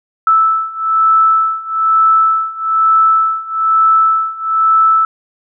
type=beating tone pair; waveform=sine; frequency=1314 / 1315.1 Hz; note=E6 / E6; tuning=-6 / -4 cents; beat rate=1.1 Hz; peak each=-13 / -11 dBFS; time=0.27-5.05 s; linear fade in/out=2 ms; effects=none